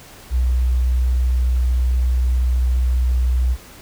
sine tone, 62.3 Hz, B1, 16 cents sharp, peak -14 dBFS, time 0.3-3.57 s, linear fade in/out 50 ms, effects pink hiss -42 dBFS RMS until 3.81 s

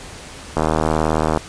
click train, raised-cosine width 1 ms, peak -3 dBFS, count 64, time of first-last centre 0.57-1.374 s, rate 78.4 Hz, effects pink hiss -36 dBFS RMS until 1.48 s + resampled to 22050 Hz

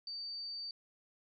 sine tone, 4608 Hz, D8, 34 cents flat, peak -40 dBFS, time 0.07-0.71 s, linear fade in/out 2 ms, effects none

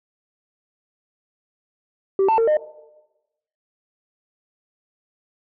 sine tone with pitch steps, 387.4 / 890 / 455.3 / 610 Hz, G4 / A5 / A#4 / D#5, -20 / +20 / -41 / -34 cents, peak -12 dBFS, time 2.19-2.57 s, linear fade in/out 2 ms, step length 95 ms, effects noise-tail reverb RT60 1.0 s tail -18 dB re dry + tanh soft clip ceiling -13 dBFS

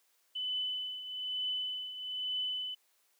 sine tone with tremolo, 3008 Hz, F#7, 28 cents sharp, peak -31 dBFS, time 0.35-2.75 s, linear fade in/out 10 ms, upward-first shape triangle, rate 1.1 Hz, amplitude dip 70%, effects white hiss -72 dBFS RMS until 3.19 s + high-pass 400 Hz 12 dB/octave

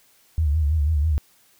sine tone with vibrato, 76 Hz, D#2, 40 cents flat, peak -17 dBFS, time 0.38-1.18 s, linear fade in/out 0 ms, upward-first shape sine, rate 6.1 Hz, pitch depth 110 cents each way, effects white hiss -58 dBFS RMS until 1.59 s

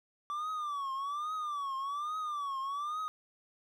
triangle tone with vibrato, 1161 Hz, D6, 20 cents flat, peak -32 dBFS, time 0.3-3.08 s, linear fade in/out 0 ms, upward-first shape triangle, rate 1.2 Hz, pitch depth 160 cents each way, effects none

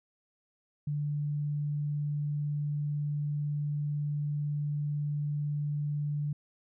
sine tone, 147 Hz, D3, 2 cents sharp, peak -29 dBFS, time 0.87-6.33 s, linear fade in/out 5 ms, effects none

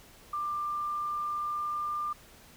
sine tone with pitch glide, 1188 to 1195.6 Hz, D6 to D6, +20 to +31 cents, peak -30 dBFS, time 0.33-2.13 s, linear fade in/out 5 ms, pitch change +11 cents, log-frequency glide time 0.54-1.73 s, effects pink hiss -55 dBFS RMS until 2.56 s

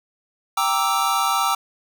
square chord, E half-diminished seventh, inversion first, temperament equal, 784 / 932.3 / 1174.7 / 1318.5 Hz, G5 / Bb5 / D6 / E6, 0 / 0 / 0 / 0 cents, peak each -25 / -26 / -25 / -23 dBFS, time 0.57-1.55 s, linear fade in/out 5 ms, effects none

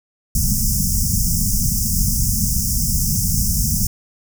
pink band-stop noise, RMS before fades -18 dBFS, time 0.35-3.87 s, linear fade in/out 2 ms, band 230 to 5200 Hz, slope 96 dB/octave, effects none

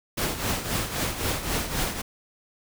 pink noise with tremolo, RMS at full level -25 dBFS, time 0.17-2.02 s, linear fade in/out 10 ms, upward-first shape triangle, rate 3.8 Hz, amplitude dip 70%, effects none

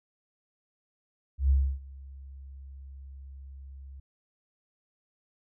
sine tone with ADSR envelope, 67.8 Hz, C#2, 38 cents flat, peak -18 dBFS, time 1.38-4 s, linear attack 120 ms, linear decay 290 ms, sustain -24 dB, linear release 6 ms, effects none

